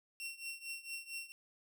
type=tone with tremolo; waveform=sawtooth; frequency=2725 Hz; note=F7; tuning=43 cents flat; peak=-36 dBFS; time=0.2-1.32 s; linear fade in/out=0 ms; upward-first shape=triangle; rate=4.4 Hz; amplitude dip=90%; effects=none